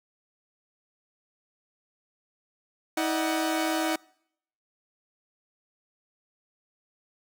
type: tone cluster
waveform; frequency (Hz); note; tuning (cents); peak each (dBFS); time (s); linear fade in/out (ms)
sawtooth; 319.7 / 599 / 747; D#4 / D5 / F#5; +47 / +34 / +16; -23 / -30 / -27; 2.97-3.96; 5
effects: noise-tail reverb RT60 0.7 s tail -25 dB re dry